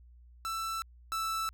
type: tone pair in turn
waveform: 45% pulse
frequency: 1329 / 1320.6 Hz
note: E6 / E6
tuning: +14 / +3 cents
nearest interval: unison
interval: 11 cents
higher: first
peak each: -33 / -31 dBFS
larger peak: second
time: 0.45-0.82 / 1.12-1.49 s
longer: neither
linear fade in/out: 0 ms
effects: added 60 Hz sine -53 dBFS peak until 1.53 s